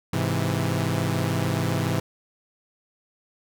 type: chord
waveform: sawtooth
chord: Ab augmented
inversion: none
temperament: equal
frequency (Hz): 103.83 / 130.81 / 164.81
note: Ab2 / C3 / E3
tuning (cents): 0 / 0 / 0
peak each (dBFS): -23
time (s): 0.13-2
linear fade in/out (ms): 5
effects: none